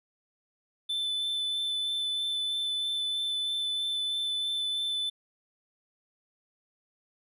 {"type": "tone with vibrato", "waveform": "triangle", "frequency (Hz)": 3520, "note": "A7", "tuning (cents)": 0, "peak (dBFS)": -27, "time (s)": [0.89, 5.1], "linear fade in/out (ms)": 10, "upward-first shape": "sine", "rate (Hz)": 3.1, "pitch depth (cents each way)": 9, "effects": []}